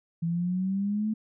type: exponential sweep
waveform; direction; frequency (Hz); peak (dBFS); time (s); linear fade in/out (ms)
sine; up; 164.81 to 220; -25; 0.22-1.14; 10
effects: none